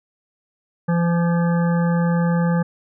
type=harmonic tone with a mistuned harmonic; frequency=170.8 Hz; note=F3; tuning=38 cents flat; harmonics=1 / 3 / 5 / 7 / 9 / 10; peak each=-16 / -26 / -30 / -33 / -35 / -36 dBFS; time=0.88-2.63 s; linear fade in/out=10 ms; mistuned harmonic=9; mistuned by=+22 cents; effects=none